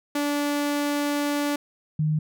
sawtooth / sine tone pair in turn, 290 / 153.98 Hz, D4 / D#3, -22 / -18 cents, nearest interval major seventh, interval 1096 cents, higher first, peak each -19 / -20 dBFS, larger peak first, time 0.15-1.56 / 1.99-2.19 s, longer first, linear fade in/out 5 ms, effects none

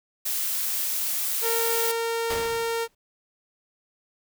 blue noise, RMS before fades -27 dBFS, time 0.25-1.92 s, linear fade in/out 10 ms
sawtooth tone, 460 Hz, A#4, 23 cents flat, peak -21 dBFS, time 1.41-2.88 s, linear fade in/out 50 ms
pink noise with exponential decay, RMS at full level -29 dBFS, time 2.3-2.95 s, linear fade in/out 5 ms, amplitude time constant 140 ms
effects none

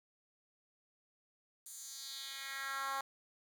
10% pulse tone with high-pass filter sweep, 271.9 Hz, C#4, 33 cents flat, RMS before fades -43 dBFS, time 1.66-3.01 s, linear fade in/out 2 ms, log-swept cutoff 8700 to 900 Hz, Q 2.1, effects none

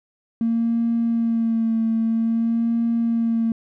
triangle tone with vibrato, 228.5 Hz, A#3, 34 cents flat, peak -14 dBFS, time 0.41-3.52 s, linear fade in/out 2 ms, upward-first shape sine, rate 0.51 Hz, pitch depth 26 cents each way, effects tanh soft clip ceiling -15 dBFS

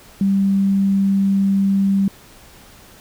sine tone, 196 Hz, G3, in tune, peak -13 dBFS, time 0.21-2.08 s, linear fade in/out 2 ms, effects pink hiss -45 dBFS RMS until 3 s

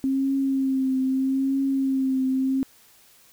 sine tone with vibrato, 266.8 Hz, C4, 34 cents sharp, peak -20 dBFS, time 0.04-2.63 s, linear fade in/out 0 ms, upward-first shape triangle, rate 0.79 Hz, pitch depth 38 cents each way, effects white hiss -55 dBFS RMS until 3.32 s

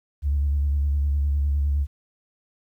sine tone with vibrato, 71.4 Hz, D2, 48 cents flat, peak -18 dBFS, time 0.22-1.87 s, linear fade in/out 50 ms, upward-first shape square, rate 9.8 Hz, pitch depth 34 cents each way, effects tanh soft clip ceiling -15 dBFS + 10-bit

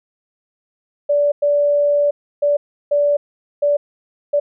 sine tone bursts at uneven times, 580 Hz, D5, 22 cents flat, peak -12 dBFS, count 6, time 1.09-1.32 / 1.42-2.11 / 2.42-2.57 / 2.91-3.17 / 3.62-3.77 / 4.33-4.4 s, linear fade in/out 10 ms, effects none

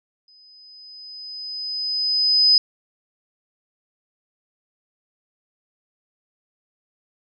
sine tone with exponential growth, 5020 Hz, D#8, 15 cents sharp, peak -10 dBFS, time 0.28-2.58 s, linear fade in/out 2 ms, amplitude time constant 500 ms, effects none

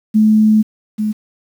sine tone pair in turn, 215.7 / 213.7 Hz, A3 / G#3, -34 / +50 cents, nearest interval unison, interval 16 cents, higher first, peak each -7 / -14 dBFS, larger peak first, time 0.14-0.63 / 0.98-1.13 s, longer first, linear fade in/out 20 ms, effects 7-bit

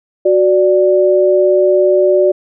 sine tone pair together, 370 / 587.3 Hz, F#4 / D5, 0 / 0 cents, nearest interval minor sixth, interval 800 cents, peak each -10 dBFS, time 0.25-2.32 s, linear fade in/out 10 ms, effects none

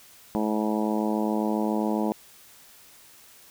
harmonic tone, 107.4 Hz, A2, 41 cents flat, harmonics 2 / 3 / 4 / 5 / 6 / 7 / 8 / 9, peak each -26 / -29 / -33 / -34 / -35 / -36 / -35 / -37 dBFS, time 0.35-2.12 s, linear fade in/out 0 ms, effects white hiss -52 dBFS RMS until 3.5 s

